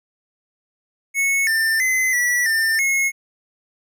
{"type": "tone with pitch steps", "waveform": "square", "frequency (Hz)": [2201, 1791, 2042, 1948, 1796, 2171], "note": ["C#7", "A6", "C7", "B6", "A6", "C#7"], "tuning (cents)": [-13, 30, -43, -24, 35, -37], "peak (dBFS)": -17, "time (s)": [1.14, 3.12], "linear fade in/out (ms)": 50, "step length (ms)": 330, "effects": []}